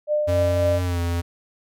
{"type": "tone with tremolo", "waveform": "sine", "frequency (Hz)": 600, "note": "D5", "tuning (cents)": 37, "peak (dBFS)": -17, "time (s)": [0.07, 0.81], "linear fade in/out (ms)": 50, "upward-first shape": "triangle", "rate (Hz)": 3.7, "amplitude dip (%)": 40}
{"type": "tone with pitch glide", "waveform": "square", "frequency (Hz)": [90.5, 85.87], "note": ["F#2", "F2"], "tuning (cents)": [-38, -29], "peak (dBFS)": -22, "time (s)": [0.27, 1.22], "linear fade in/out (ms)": 20, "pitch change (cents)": -91, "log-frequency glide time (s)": [0.82, 1]}
{"effects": []}